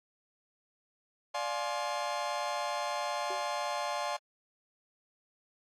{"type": "chord", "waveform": "40% pulse", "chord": "D half-diminished seventh", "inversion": "none", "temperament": "just", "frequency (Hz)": [587.3, 704.8, 845.8, 1057.2], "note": ["D5", "F5", "Ab5", "C6"], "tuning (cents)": [0, 16, 31, 18], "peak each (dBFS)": -37, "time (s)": [1.34, 4.17], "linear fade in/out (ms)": 10}
{"type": "tone with exponential decay", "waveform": "sine", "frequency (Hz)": 379.1, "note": "F#4", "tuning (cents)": 42, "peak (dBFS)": -37, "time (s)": [3.3, 3.48], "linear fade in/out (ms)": 5, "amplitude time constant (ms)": 37}
{"effects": ["low-pass 7000 Hz 12 dB/octave", "AAC 64 kbps"]}